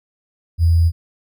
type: tone with sample-and-hold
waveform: sine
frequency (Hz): 83.6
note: E2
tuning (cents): +25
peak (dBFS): -10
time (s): 0.58-0.92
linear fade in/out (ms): 50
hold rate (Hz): 4900
effects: none